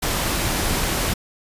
pink noise, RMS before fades -22 dBFS, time 0.02-1.14 s, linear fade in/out 10 ms, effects resampled to 32000 Hz

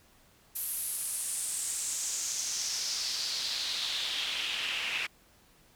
pink noise with band-pass filter sweep, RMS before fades -34 dBFS, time 0.55-5.07 s, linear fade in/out 10 ms, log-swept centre 12000 to 2500 Hz, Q 3.5, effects pink hiss -62 dBFS RMS until 5.75 s

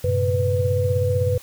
sine tone cluster, 95.6 / 115.1 / 131.2 / 497.2 Hz, G2 / A#2 / C3 / B4, -43 / -22 / +5 / +12 cents, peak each -21 / -27 / -27 / -21 dBFS, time 0.04-1.38 s, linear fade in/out 5 ms, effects white hiss -45 dBFS RMS until 1.42 s

